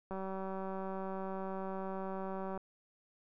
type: click train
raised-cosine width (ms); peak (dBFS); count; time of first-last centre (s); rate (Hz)
1; -28; 472; 0.11-2.576; 191
effects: none